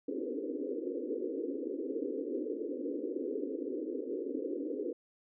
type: band-pass noise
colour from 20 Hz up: pink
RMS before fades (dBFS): -37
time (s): 0.08-4.93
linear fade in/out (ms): 5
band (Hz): 260 to 510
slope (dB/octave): 96
effects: none